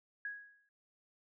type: tone with exponential decay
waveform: sine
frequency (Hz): 1659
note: G#6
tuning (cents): -2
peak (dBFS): -36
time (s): 0.25-0.69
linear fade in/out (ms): 2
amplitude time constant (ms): 94
effects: none